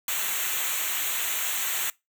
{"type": "noise with comb filter", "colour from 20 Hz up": "white", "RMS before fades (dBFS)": -28, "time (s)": [0.08, 1.9], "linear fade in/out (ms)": 2, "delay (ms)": 0.2, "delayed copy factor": -0.85, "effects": ["noise-tail reverb RT60 0.2 s tail -22 dB re dry"]}